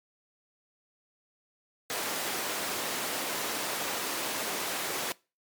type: high-pass noise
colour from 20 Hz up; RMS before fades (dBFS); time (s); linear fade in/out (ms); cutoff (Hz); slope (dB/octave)
pink; -33; 1.9-5.12; 0; 350; 12
effects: noise-tail reverb RT60 0.3 s tail -23 dB re dry + MP3 96 kbps